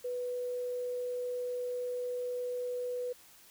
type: tone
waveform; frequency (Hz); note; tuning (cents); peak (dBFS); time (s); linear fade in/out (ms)
sine; 493.9; B4; 0; -33; 0.04-3.13; 10
effects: white hiss -58 dBFS RMS until 3.5 s